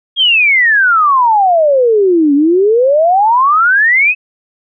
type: exponential two-way sweep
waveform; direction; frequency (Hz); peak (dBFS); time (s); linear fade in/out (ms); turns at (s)
sine; down then up; 3300 to 277.2 to 2606; -6; 0.16-4.15; 50; 2.34
effects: none